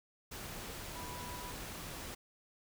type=tone in noise; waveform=sine; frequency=982 Hz; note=B5; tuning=10 cents flat; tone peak=-47 dBFS; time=0.95-1.52 s; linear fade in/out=10 ms; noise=pink; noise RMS=-45 dBFS; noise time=0.31-2.15 s; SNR=-5 dB; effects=none